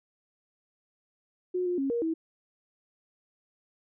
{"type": "tone with pitch steps", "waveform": "sine", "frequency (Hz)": [363.1, 355.5, 272.8, 471.1, 324.3], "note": ["F#4", "F4", "C#4", "A#4", "E4"], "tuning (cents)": [-33, 31, -28, 18, -28], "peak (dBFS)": -26, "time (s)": [1.54, 2.14], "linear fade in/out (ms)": 10, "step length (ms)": 120, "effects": []}